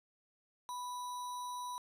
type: tone with sample-and-hold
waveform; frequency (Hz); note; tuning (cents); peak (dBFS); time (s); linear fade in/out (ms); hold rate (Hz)
sine; 987.8; B5; 0; -39; 0.69-1.78; 0; 4900
effects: resampled to 32000 Hz